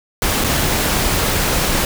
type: noise with dropouts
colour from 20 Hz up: pink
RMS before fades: -17 dBFS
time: 0.22-1.85 s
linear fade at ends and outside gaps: 1 ms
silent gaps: 0.44-0.444 s
effects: none